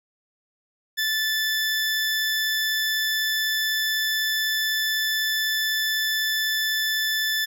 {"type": "tone", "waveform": "20% pulse", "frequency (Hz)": 1752, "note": "A6", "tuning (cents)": -8, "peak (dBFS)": -17, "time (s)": [0.97, 7.46], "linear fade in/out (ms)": 20, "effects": []}